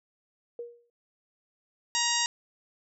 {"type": "tone with exponential decay", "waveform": "sine", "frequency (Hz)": 474.6, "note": "A#4", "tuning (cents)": 31, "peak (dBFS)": -32, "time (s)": [0.59, 0.9], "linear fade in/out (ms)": 2, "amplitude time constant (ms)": 66}
{"type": "harmonic tone", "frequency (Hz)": 944, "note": "A#5", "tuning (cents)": 22, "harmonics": [1, 2, 3, 4, 5, 6, 7, 8], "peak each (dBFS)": [-33, -33, -33, -33, -33, -33, -33, -33], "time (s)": [1.95, 2.26], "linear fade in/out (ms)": 0}
{"effects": []}